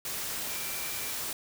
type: tone in noise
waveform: sine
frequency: 2349 Hz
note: D7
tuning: in tune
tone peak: -44 dBFS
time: 0.49-1.12 s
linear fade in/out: 2 ms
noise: white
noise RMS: -35 dBFS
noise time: 0.05-1.33 s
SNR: -12 dB
effects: none